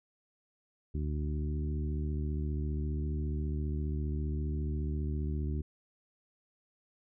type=harmonic tone with a mistuned harmonic; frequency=74.8 Hz; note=D2; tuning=32 cents sharp; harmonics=1 / 2 / 3 / 4 / 5; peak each=-32 / -38 / -42 / -44 / -46 dBFS; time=0.94-5.62 s; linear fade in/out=10 ms; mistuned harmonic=1; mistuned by=-16 cents; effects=none